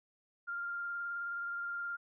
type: tone with vibrato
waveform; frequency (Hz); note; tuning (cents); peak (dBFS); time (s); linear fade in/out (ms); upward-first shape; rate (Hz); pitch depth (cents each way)
sine; 1396.9; F6; 0; -36; 0.47-1.97; 20; triangle; 19; 16
effects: none